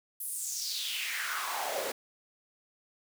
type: noise with high-pass filter sweep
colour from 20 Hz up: pink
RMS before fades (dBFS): -35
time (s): 0.2-1.92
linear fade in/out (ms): 5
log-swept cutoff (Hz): 12000 to 430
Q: 4.1
effects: none